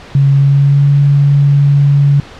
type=tone with pitch glide; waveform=sine; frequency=138.7 to 141.94 Hz; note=C#3 to C#3; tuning=+1 to +41 cents; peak=-5 dBFS; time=0.15-2.2 s; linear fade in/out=2 ms; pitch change=+40 cents; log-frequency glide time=0.35-0.88 s; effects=pink hiss -33 dBFS RMS until 2.39 s + low-pass 4000 Hz 12 dB/octave